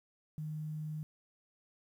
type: tone with quantisation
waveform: sine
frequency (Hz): 153.9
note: D#3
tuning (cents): -19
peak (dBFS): -37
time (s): 0.38-1.03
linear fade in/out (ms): 0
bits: 11
effects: none